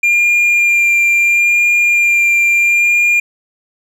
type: tone with vibrato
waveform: triangle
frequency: 2396 Hz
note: D7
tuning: 34 cents sharp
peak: -7 dBFS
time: 0.03-3.2 s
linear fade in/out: 5 ms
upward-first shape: sine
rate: 0.74 Hz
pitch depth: 12 cents each way
effects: none